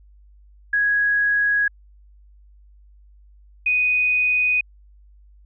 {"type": "tone pair in turn", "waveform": "sine", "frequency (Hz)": [1661.2, 2489], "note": ["G#6", "D#7"], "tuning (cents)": [0, 0], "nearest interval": "perfect fifth", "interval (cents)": 700, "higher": "second", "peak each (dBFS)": -16, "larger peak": "neither", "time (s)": [[0.73, 1.68], [3.66, 4.61]], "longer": "neither", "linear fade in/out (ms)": 5, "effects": ["added 50 Hz sine -47 dBFS peak until 5.45 s"]}